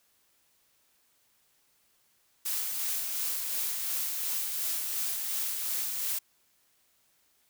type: noise with tremolo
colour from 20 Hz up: blue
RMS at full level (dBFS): -31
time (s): 2.45-6.19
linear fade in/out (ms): 10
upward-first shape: sine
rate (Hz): 2.8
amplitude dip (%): 30
effects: white hiss -69 dBFS RMS until 7.49 s